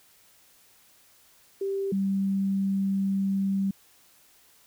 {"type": "tone pair in turn", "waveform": "sine", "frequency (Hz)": [392, 195.04], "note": ["G4", "G3"], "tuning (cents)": [0, -8], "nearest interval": "octave", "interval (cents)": 1208, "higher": "first", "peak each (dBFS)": [-26, -23], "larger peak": "second", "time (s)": [[1.61, 1.92], [1.92, 3.71]], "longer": "second", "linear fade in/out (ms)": 5, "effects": ["white hiss -59 dBFS RMS until 4.66 s"]}